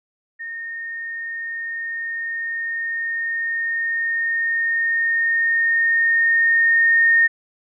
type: tone with level ramp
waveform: sine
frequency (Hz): 1838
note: A#6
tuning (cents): -25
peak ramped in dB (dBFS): -28 to -11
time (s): 0.39-7.28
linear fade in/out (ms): 20
effects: none